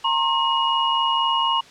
sine tone cluster, 925 / 1069 / 2887 Hz, A#5 / C6 / F#7, -14 / +37 / -43 cents, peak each -22 dBFS, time 0.04-1.61 s, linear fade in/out 10 ms, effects white hiss -46 dBFS RMS until 1.7 s + low-pass 5000 Hz 12 dB/octave

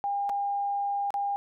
sine tone with dropouts, 805 Hz, G5, 46 cents sharp, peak -26 dBFS, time 0.04-1.36 s, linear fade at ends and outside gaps 0 ms, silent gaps 0.293-0.297 / 1.105-1.141 s, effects none

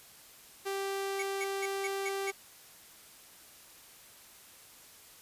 sawtooth tone, 392 Hz, G4, in tune, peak -29 dBFS, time 0.65-2.32 s, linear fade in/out 20 ms
square tone bursts, 2238 Hz, C#7, 16 cents sharp, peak -35 dBFS, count 6, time 1.19-2.306 s, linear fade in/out 5 ms, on 36 ms, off 180 ms
effects white hiss -55 dBFS RMS until 5.21 s + resampled to 32000 Hz

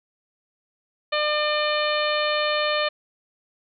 harmonic tone with a mistuned harmonic, 600 Hz, D5, 37 cents sharp, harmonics 1 / 2 / 3 / 4 / 5 / 6 / 7, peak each -24 / -27 / -29 / -30 / -31 / -32 / -32 dBFS, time 1.12-2.89 s, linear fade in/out 10 ms, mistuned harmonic 7, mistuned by +18 cents, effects none

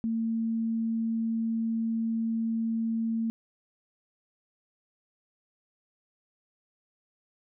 sine tone, 226.3 Hz, A3, 49 cents sharp, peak -26 dBFS, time 0.04-3.3 s, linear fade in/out 0 ms, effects none

